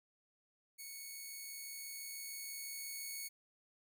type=tone with level ramp; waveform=5% pulse; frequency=2217 Hz; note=C#7; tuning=in tune; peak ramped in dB=-37 to -32 dBFS; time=0.78-3.29 s; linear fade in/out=20 ms; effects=none